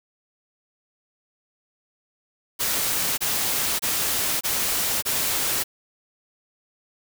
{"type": "noise bursts", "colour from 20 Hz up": "white", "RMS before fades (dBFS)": -24, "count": 5, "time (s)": [2.59, 5.64], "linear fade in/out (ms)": 20, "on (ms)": 590, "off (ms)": 25, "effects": []}